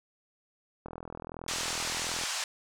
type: click train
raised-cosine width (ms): 1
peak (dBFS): -26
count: 58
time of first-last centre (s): 0.86-2.237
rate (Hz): 41.4
type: band-pass noise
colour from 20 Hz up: white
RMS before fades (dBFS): -34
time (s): 1.48-2.44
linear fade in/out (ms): 2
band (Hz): 670 to 7600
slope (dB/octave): 24
effects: none